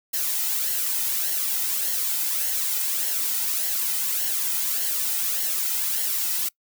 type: noise with flanger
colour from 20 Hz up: blue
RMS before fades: -25 dBFS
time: 0.13-6.49 s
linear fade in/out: 10 ms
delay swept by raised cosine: 0.81 to 1.81 ms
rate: 1.7 Hz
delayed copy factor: -0.55
effects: noise-tail reverb RT60 0.1 s tail -23 dB re dry